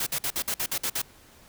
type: noise bursts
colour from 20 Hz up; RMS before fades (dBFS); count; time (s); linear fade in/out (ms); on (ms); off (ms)
white; -28; 9; 0-1.018; 5; 66; 53
effects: pink hiss -54 dBFS RMS until 1.48 s